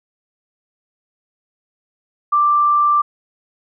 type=tone; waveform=sine; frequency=1178 Hz; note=D6; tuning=5 cents sharp; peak=-11 dBFS; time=2.32-3.02 s; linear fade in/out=10 ms; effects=none